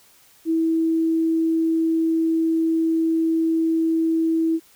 sine tone, 325.4 Hz, E4, 22 cents flat, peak -17 dBFS, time 0.45-4.6 s, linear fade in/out 50 ms, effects white hiss -54 dBFS RMS until 4.75 s

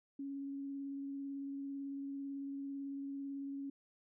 sine tone with vibrato, 277.2 Hz, C#4, in tune, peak -40 dBFS, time 0.19-3.7 s, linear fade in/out 5 ms, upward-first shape sine, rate 18 Hz, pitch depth 12 cents each way, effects none

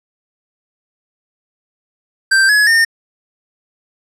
square tone with pitch steps, 1568 / 1690.3 / 1822.1 Hz, G6 / G#6 / A#6, 0 / +30 / -40 cents, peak -9 dBFS, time 2.31-2.85 s, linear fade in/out 10 ms, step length 180 ms, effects low-pass 10000 Hz 12 dB/octave

